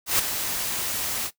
white noise with ADSR envelope, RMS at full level -19 dBFS, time 0.06-1.31 s, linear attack 130 ms, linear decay 9 ms, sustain -9 dB, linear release 55 ms, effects noise-tail reverb RT60 0.1 s tail -17 dB re dry

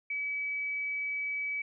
sine tone, 2286 Hz, D7, 47 cents flat, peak -31 dBFS, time 0.1-1.62 s, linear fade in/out 5 ms, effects none

